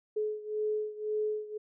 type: beating tone pair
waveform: sine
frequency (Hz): 425.9 / 427.8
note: G#4 / A4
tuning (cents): +44 / -49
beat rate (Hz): 1.9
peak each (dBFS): -32 / -35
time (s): 0.16-1.58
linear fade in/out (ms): 10
effects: none